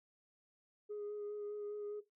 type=tone with vibrato; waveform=sine; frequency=415.3 Hz; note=G#4; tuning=in tune; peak=-39 dBFS; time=0.89-2.01 s; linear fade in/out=20 ms; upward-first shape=sine; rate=4.9 Hz; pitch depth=15 cents each way; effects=noise-tail reverb RT60 0.2 s tail -17 dB re dry + tanh soft clip ceiling -38 dBFS